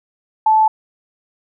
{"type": "tone", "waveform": "sine", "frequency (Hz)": 872, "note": "A5", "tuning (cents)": -16, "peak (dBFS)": -9, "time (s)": [0.46, 0.68], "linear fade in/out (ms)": 5, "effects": []}